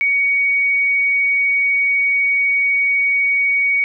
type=tone; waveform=sine; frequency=2244 Hz; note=C#7; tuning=21 cents sharp; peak=-13 dBFS; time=0.01-3.84 s; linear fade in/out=0 ms; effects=none